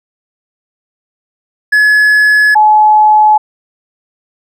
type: tone pair in turn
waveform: triangle / sine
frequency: 1700 / 853.4 Hz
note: G#6 / G#5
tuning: +40 / +47 cents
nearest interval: octave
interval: 1193 cents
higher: first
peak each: -3 dBFS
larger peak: neither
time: 1.72-2.55 / 2.55-3.38 s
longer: neither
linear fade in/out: 10 ms
effects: none